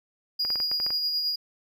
triangle tone with tremolo, 4872 Hz, D#8, 37 cents flat, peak -22 dBFS, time 0.39-1.36 s, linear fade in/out 10 ms, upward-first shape sine, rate 9.3 Hz, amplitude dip 35%
clicks, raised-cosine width 0.5 ms, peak -23 dBFS, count 8, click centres 0.45 / 0.503 / 0.557 / 0.602 / 0.715 / 0.801 / 0.865 / 0.905 s
effects none

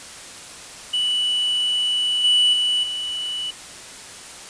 triangle tone with level steps, 2960 Hz, F#7, in tune, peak -17 / -12 / -16 / -23 dBFS, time 0.93-3.51 s, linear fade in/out 10 ms, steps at 2.24 / 2.53 / 2.83 s, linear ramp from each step 5 ms, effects white hiss -38 dBFS RMS until 4.49 s + resampled to 22050 Hz

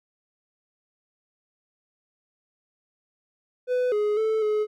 triangle tone with pitch steps, 499.6 / 419 / 438.9 / 425.3 Hz, B4 / G#4 / A4 / G#4, +20 / +15 / -4 / +41 cents, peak -19 dBFS, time 3.67-4.67 s, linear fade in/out 50 ms, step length 250 ms, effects none

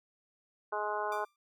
harmonic tone, 210 Hz, G#3, 19 cents sharp, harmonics 2 / 3 / 4 / 5 / 6 / 7, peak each -39 / -39 / -37 / -37 / -43 / -41 dBFS, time 0.72-1.25 s, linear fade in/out 10 ms
sawtooth tone with exponential decay, 1183 Hz, D6, 12 cents sharp, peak -37 dBFS, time 1.12-1.36 s, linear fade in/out 2 ms, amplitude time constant 52 ms
effects none

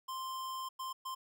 square tone bursts at uneven times, 1046.5 Hz, C6, in tune, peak -39 dBFS, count 3, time 0.08-0.69 / 0.79-0.93 / 1.05-1.15 s, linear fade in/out 10 ms, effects none

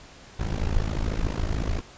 brown noise with amplitude modulation, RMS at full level -22 dBFS, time 0.39-1.81 s, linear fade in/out 10 ms, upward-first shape sine, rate 53.8 Hz, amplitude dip 90%, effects pink hiss -48 dBFS RMS until 1.97 s + resampled to 16000 Hz

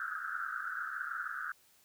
pink band-pass noise, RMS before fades -39 dBFS, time 0-1.52 s, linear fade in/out 2 ms, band 1300 to 1600 Hz, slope 96 dB/octave, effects white hiss -66 dBFS RMS until 1.84 s

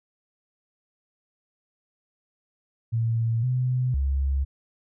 sine tone with pitch steps, 114.5 / 126.6 / 68.3 Hz, A#2 / B2 / C#2, -31 / +43 / -25 cents, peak -21 dBFS, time 2.92-4.45 s, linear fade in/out 20 ms, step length 510 ms, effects none

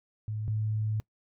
sine tone pair in turn, 107.5 / 108.02 Hz, A2 / A2, -40 / -31 cents, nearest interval unison, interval 9 cents, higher second, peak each -31 / -27 dBFS, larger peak second, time 0.28-0.48 / 0.48-1 s, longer second, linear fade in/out 0 ms, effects noise-tail reverb RT60 0.1 s tail -23 dB re dry

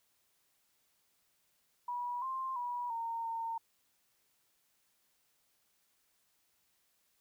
sine tone with pitch steps, 972 / 1052 / 971 / 919 / 913 Hz, B5 / C6 / B5 / A#5 / A#5, -28 / +9 / -30 / -25 / -36 cents, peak -35 dBFS, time 1.88-3.58 s, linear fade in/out 5 ms, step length 340 ms, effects white hiss -75 dBFS RMS until 7.2 s

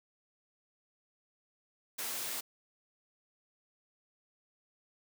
white high-pass noise, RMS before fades -38 dBFS, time 1.98-2.41 s, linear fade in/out 10 ms, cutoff 210 Hz, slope 12 dB/octave, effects none

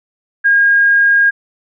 sine tone, 1625 Hz, G#6, 38 cents flat, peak -7 dBFS, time 0.44-1.31 s, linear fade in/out 20 ms, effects none

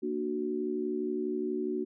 sine chord, Bb augmented, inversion none, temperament equal with one note detuned, 233.1 / 297.9 / 370 Hz, Bb3 / D4 / F#4, 0 / +25 / 0 cents, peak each -36 / -35 / -32 dBFS, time 0.02-1.85 s, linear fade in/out 20 ms, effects none

